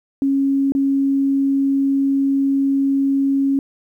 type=tone with dropouts; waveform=sine; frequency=274.4 Hz; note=C#4; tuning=17 cents flat; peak=-14 dBFS; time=0.22-3.59 s; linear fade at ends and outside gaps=1 ms; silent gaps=0.721-0.75 s; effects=9-bit